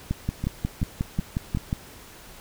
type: two click trains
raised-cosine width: 5 ms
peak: -15 / -12 dBFS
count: 4 / 10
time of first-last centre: 0.44-1.572 / 0.11-1.729 s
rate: 2.65 / 5.56 Hz
effects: pink hiss -46 dBFS RMS until 2.4 s